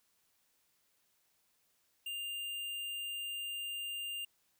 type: tone with hard clipping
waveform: sine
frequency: 2800 Hz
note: F7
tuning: 4 cents sharp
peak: -39 dBFS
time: 2.06-4.25 s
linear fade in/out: 5 ms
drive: 18 dB
effects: white hiss -75 dBFS RMS until 4.59 s